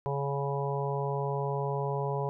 harmonic tone, 140 Hz, C#3, 18 cents sharp, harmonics 1 / 3 / 4 / 5 / 6 / 7, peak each -32 / -34 / -38 / -40 / -39 / -37 dBFS, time 0.06-2.29 s, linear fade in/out 0 ms, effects none

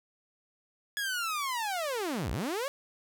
sawtooth linear two-way sweep, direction down then up, 1692 to 45.81 to 578 Hz, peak -27 dBFS, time 0.97-2.68 s, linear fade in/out 0 ms, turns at 2.31 s, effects none

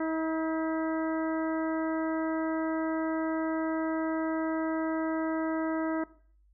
harmonic tone with a mistuned harmonic, 320 Hz, D#4, 49 cents sharp, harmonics 1 / 2 / 3 / 4 / 5 / 6, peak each -29 / -35 / -39 / -41 / -43 / -45 dBFS, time 0-6.04 s, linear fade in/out 5 ms, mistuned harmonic 6, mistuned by +38 cents, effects noise-tail reverb RT60 0.5 s tail -17 dB re dry + added 50 Hz sine -60 dBFS peak until 6.53 s

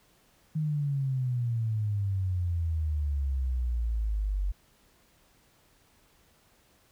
sine exponential sweep, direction down, 157.4 to 46.59 Hz, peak -26 dBFS, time 0.55-4.52 s, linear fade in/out 10 ms, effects pink hiss -64 dBFS RMS until 6.91 s

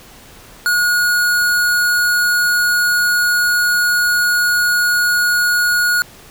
square tone, 1446 Hz, F#6, 40 cents flat, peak -13 dBFS, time 0.66-6.02 s, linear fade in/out 0 ms, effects pink hiss -41 dBFS RMS until 6.3 s

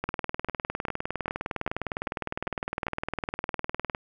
two click trains, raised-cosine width 0.5 ms, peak -15 / -14 dBFS, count 8 / 78, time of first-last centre 0.09-2.868 / 0.04-3.949 s, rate 2.52 / 19.7 Hz, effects none

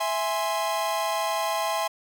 45% pulse chord, E augmented, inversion none, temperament equal, 659.3 / 830.6 / 1046.5 Hz, E5 / G#5 / B#5, 0 / 0 / 0 cents, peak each -29 dBFS, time 0-1.88 s, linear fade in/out 10 ms, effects none

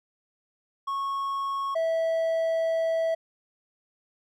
triangle tone pair in turn, 1100 / 654.1 Hz, C#6 / E5, -14 / -14 cents, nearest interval major sixth, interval 900 cents, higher first, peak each -25 / -21 dBFS, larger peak second, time 0.87-1.75 / 1.75-3.15 s, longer second, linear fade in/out 10 ms, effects none

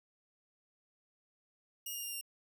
5% pulse tone with pitch steps, 2850 / 2827 / 2804 / 2782 Hz, F7 / F7 / F7 / F7, +34 / +20 / +6 / -7 cents, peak -31 dBFS, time 1.86-2.212 s, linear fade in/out 5 ms, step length 88 ms, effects none

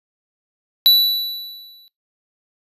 square tone with exponential decay, 3951 Hz, B7, in tune, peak -7 dBFS, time 0.86-1.88 s, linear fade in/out 0 ms, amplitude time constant 220 ms, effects noise-tail reverb RT60 0.2 s tail -22 dB re dry + resampled to 32000 Hz

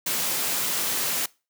white high-pass noise, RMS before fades -26 dBFS, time 0.06-1.26 s, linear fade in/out 5 ms, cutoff 120 Hz, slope 48 dB/octave, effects noise-tail reverb RT60 0.3 s tail -23 dB re dry

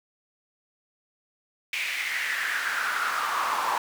brown noise with high-pass filter sweep, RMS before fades -28 dBFS, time 1.73-3.78 s, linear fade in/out 2 ms, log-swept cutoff 2400 to 960 Hz, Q 5.1, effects none

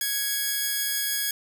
5% pulse tone pair together, 1661.2 / 2217 Hz, G#6 / C#7, 0 / 0 cents, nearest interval perfect fourth, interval 500 cents, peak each -14 / -25 dBFS, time 0.01-1.31 s, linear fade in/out 2 ms, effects none

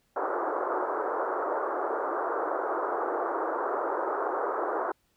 pink band-pass noise, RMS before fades -30 dBFS, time 0.16-4.92 s, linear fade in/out 5 ms, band 350 to 1400 Hz, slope 48 dB/octave, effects pink hiss -71 dBFS RMS until 5.16 s

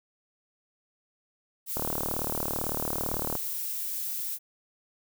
violet noise, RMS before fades -33 dBFS, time 1.66-4.39 s, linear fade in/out 50 ms
click train, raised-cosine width 1 ms, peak -17 dBFS, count 61, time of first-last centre 1.77-3.353 s, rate 37.9 Hz
brown noise with exponential decay, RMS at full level -32 dBFS, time 3.13-3.22 s, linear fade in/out 5 ms, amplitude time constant 18 ms
effects none

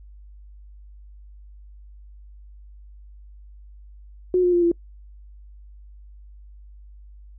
sine tone with pitch steps, 363.9 / 356.2 / 348.7 / 341.3 Hz, F#4 / F4 / F4 / F4, -29 / +34 / -3 / -40 cents, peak -15 dBFS, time 4.34-4.716 s, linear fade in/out 2 ms, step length 94 ms, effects noise-tail reverb RT60 0.1 s tail -26 dB re dry + added 50 Hz sine -42 dBFS peak until 7.38 s

